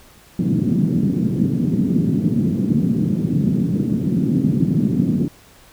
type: band-pass noise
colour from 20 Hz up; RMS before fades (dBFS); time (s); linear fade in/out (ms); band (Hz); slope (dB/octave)
pink; -18; 0.39-5.28; 2; 150 to 260; 24
effects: pink hiss -48 dBFS RMS until 5.72 s